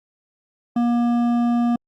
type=tone with hard clipping; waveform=triangle; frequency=238.2 Hz; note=A#3; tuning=38 cents sharp; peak=-18 dBFS; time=0.76-1.76 s; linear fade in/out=5 ms; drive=13 dB; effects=Opus 48 kbps